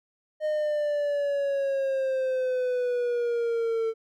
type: exponential sweep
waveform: triangle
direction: down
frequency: 616 to 447.1 Hz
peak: -22 dBFS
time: 0.4-3.94 s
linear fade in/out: 50 ms
effects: none